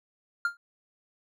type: tone with exponential decay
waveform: triangle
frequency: 1400 Hz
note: F6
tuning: 4 cents sharp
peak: -19 dBFS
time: 0.45-0.57 s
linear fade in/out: 2 ms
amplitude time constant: 26 ms
effects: none